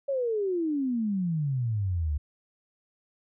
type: exponential sweep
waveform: sine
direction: down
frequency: 567 to 70.2 Hz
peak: -25 dBFS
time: 0.08-2.18 s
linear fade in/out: 10 ms
effects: none